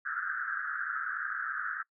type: band-pass noise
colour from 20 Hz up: pink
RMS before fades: -35 dBFS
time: 0.05-1.83 s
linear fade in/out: 10 ms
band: 1300 to 1700 Hz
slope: 96 dB/octave
effects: noise-tail reverb RT60 0.1 s tail -24 dB re dry